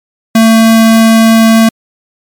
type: tone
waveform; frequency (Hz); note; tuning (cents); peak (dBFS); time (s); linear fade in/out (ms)
square; 224.6; A3; +36; -3; 0.35-1.69; 5
effects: MP3 96 kbps